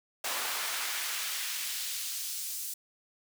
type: noise with high-pass filter sweep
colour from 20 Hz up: pink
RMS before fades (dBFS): -35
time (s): 0.24-2.74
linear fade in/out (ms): 5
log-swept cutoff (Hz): 780 to 7200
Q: 0.78
effects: none